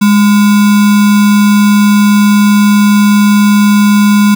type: tone with sample-and-hold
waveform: sine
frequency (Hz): 206.1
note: G#3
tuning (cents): -13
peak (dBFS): -3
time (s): 0.01-4.35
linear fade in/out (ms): 10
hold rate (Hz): 1225
effects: none